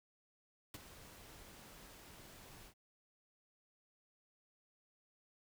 pink noise with ADSR envelope, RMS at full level -45 dBFS, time 0.74-2.74 s, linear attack 4 ms, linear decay 26 ms, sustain -12 dB, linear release 75 ms, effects none

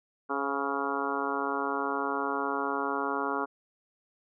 harmonic tone with a mistuned harmonic, 139.7 Hz, C#3, 14 cents sharp, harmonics 2 / 3 / 4 / 5 / 6 / 7 / 8 / 9 / 10, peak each -36 / -35 / -41 / -39 / -37 / -37 / -35 / -38 / -36 dBFS, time 0.29-3.46 s, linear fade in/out 20 ms, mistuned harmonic 4, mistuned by -48 cents, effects none

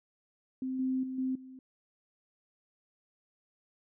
sine tone with level steps, 260 Hz, C4, 11 cents flat, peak -32 / -28 / -35 / -29 / -46 dBFS, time 0.62-1.59 s, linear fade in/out 2 ms, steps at 0.79 / 1.03 / 1.18 / 1.35 s, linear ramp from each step 5 ms, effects none

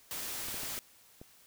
white noise, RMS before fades -39 dBFS, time 0.11-0.79 s, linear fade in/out 0 ms
clicks, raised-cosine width 2 ms, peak -34 dBFS, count 5, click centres 0.485 / 0.543 / 0.633 / 0.779 / 1.215 s
effects white hiss -61 dBFS RMS until 1.46 s

